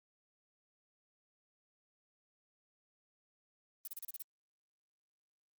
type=noise bursts; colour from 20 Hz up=violet; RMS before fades=-43 dBFS; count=7; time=3.85-4.222 s; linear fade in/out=2 ms; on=24 ms; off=34 ms; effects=Opus 32 kbps